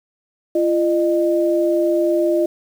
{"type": "tone pair together", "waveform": "sine", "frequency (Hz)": [342.4, 610], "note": ["F4", "D#5"], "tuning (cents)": [-34, -34], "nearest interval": "minor seventh", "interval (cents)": 1000, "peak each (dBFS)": [-16, -18], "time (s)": [0.55, 2.46], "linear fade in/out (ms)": 5, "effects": ["7-bit"]}